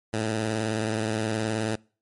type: tone with vibrato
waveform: 10% pulse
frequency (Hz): 109.7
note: A2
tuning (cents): -5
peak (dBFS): -17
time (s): 0.13-1.76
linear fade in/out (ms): 10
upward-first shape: square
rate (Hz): 19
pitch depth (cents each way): 42
effects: noise-tail reverb RT60 0.4 s tail -26 dB re dry + MP3 48 kbps